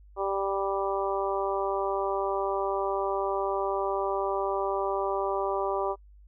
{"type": "harmonic tone", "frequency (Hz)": 196, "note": "G3", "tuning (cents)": 0, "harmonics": [2, 3, 4, 5, 6], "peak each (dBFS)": [-30, -32, -33, -34, -35], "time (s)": [0.16, 5.96], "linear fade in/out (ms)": 50, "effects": ["noise-tail reverb RT60 0.1 s tail -25 dB re dry", "added 50 Hz sine -50 dBFS peak until 6.27 s"]}